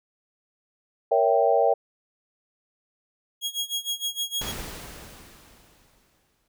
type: chord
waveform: sine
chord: A# diminished seventh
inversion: none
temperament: equal with one note detuned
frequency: 466.2 / 560.2 / 659.3 / 784 Hz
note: A#4 / C#5 / E5 / G5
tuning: 0 / +18 / 0 / 0 cents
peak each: -23 dBFS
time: 1.11-1.74 s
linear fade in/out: 10 ms
type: tone with tremolo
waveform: sawtooth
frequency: 3298 Hz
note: G#7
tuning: 13 cents flat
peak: -21 dBFS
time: 3.41-4.53 s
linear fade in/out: 50 ms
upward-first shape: sine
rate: 6.5 Hz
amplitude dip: 90%
type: noise with exponential decay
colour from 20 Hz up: pink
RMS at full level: -32 dBFS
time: 4.41-6.48 s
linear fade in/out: 5 ms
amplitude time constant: 450 ms
effects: none